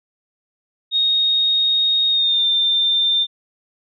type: tone with pitch glide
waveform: sine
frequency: 3729 to 3590 Hz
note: A#7 to A7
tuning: 0 to +34 cents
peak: -14 dBFS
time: 0.91-3.27 s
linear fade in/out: 50 ms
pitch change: -66 cents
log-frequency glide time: 2.1-2.44 s
effects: none